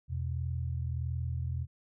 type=tone pair together; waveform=sine; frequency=83.29 / 124.8 Hz; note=E2 / B2; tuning=+18 / +19 cents; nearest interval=perfect fifth; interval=701 cents; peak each=-33 / -35 dBFS; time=0.08-1.67 s; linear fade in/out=50 ms; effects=none